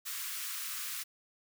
white high-pass noise, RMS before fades -39 dBFS, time 0.05-1.04 s, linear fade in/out 20 ms, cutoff 1100 Hz, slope 48 dB/octave, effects none

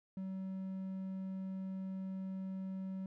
triangle tone, 190 Hz, F#3, 46 cents sharp, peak -37 dBFS, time 0.17-3.06 s, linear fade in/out 2 ms, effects none

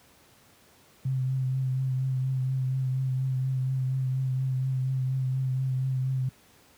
sine tone with vibrato, 130.8 Hz, C3, in tune, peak -24 dBFS, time 1.05-6.29 s, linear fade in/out 5 ms, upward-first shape triangle, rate 4.2 Hz, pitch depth 28 cents each way, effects pink hiss -58 dBFS RMS until 6.77 s + high-pass 80 Hz 12 dB/octave

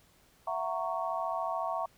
sine chord, F# dominant seventh, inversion third, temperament just, 666 / 740 / 925 / 1110 Hz, E5 / F#5 / A#5 / C#6, +18 / 0 / -14 / +2 cents, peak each -35 / -37 / -37 / -36 dBFS, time 0.47-1.86 s, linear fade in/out 5 ms, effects pink hiss -64 dBFS RMS until 1.97 s

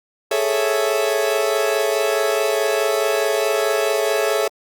40% pulse chord, A major seventh, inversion third, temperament equal, 415.3 / 440 / 554.4 / 659.3 Hz, G#4 / A4 / C#5 / E5, 0 / 0 / 0 / 0 cents, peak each -22 dBFS, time 0.31-4.48 s, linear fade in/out 5 ms, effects Opus 48 kbps

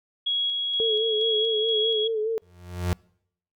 sine tone with tremolo, 3322 Hz, G#7, in tune, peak -22 dBFS, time 0.26-2.08 s, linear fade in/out 10 ms, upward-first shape square, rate 2.1 Hz, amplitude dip 25%
sine tone with vibrato, 440 Hz, A4, in tune, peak -23 dBFS, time 0.8-2.38 s, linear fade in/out 0 ms, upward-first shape sine, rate 4.8 Hz, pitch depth 58 cents each way
35% pulse tone with exponential growth, 88.8 Hz, F2, 29 cents sharp, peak -18 dBFS, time 2.42-2.93 s, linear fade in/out 0 ms, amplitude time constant 110 ms
effects noise-tail reverb RT60 0.7 s tail -26 dB re dry

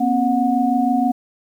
sine tone cluster, 240.9 / 267.2 / 729 Hz, B3 / C4 / F#5, -43 / +36 / -26 cents, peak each -19 dBFS, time 0-1.12 s, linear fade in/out 10 ms, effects 8-bit

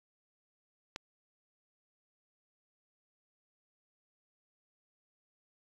click, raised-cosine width 0.2 ms, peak -21 dBFS, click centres 0.961 s, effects resampled to 24000 Hz

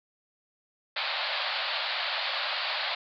white band-pass noise, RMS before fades -31 dBFS, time 0.96-2.95 s, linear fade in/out 5 ms, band 540 to 4600 Hz, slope 96 dB/octave, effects none

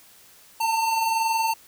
square tone pair together, 880 / 901.1 Hz, A5 / A5, 0 / +41 cents, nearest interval unison, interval 41 cents, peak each -32 / -22 dBFS, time 0.6-1.54 s, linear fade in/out 10 ms, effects white hiss -52 dBFS RMS until 1.67 s

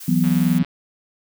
blue noise, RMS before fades -36 dBFS, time 0-0.59 s, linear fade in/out 10 ms
sine chord, E suspended second, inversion none, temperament just, 164.81 / 185.42 / 247.2 Hz, E3 / F#3 / B3, 0 / +4 / +2 cents, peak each -19 dBFS, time 0.08-0.63 s, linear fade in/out 5 ms
click train, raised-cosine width 0.3 ms, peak -20 dBFS, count 58, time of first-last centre 0.24-0.647 s, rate 140 Hz
effects none

